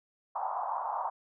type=band-pass noise; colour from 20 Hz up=pink; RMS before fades=-34 dBFS; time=0.35-1.1 s; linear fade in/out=10 ms; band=710 to 1100 Hz; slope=48 dB/octave; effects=none